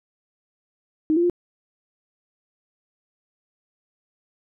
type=tone with pitch steps; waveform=sine; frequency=312.3 / 344.2 / 351.4 Hz; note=D#4 / F4 / F4; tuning=+7 / -25 / +11 cents; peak=-16 dBFS; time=1.1-1.298 s; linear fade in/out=0 ms; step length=66 ms; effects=none